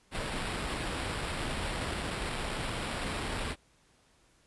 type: noise with sample-and-hold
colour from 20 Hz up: pink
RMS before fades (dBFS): -35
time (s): 0.11-3.56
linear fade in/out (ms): 50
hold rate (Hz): 6300
effects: pink hiss -66 dBFS RMS until 4.46 s + resampled to 24000 Hz